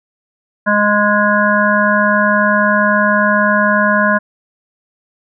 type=harmonic tone; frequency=207.4 Hz; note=G#3; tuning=2 cents flat; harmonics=1 / 3 / 5 / 7 / 8; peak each=-16 / -16 / -16 / -16 / -16 dBFS; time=0.66-4.19 s; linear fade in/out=20 ms; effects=none